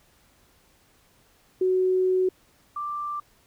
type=tone pair in turn; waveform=sine; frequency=371.3 / 1178.8 Hz; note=F#4 / D6; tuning=+6 / +6 cents; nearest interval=octave + minor sixth; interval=2000 cents; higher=second; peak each=-19 / -28 dBFS; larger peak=first; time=1.61-2.29 / 2.76-3.2 s; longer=first; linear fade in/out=5 ms; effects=pink hiss -61 dBFS RMS until 3.46 s